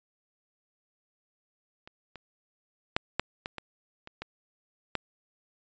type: clicks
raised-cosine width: 0.3 ms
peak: -30 / -27 / -8 / -9 / -18 / -21 / -27 / -21 / -12 dBFS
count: 9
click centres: 1.875 / 2.157 / 2.965 / 3.196 / 3.459 / 3.583 / 4.074 / 4.22 / 4.953 s
effects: resampled to 16000 Hz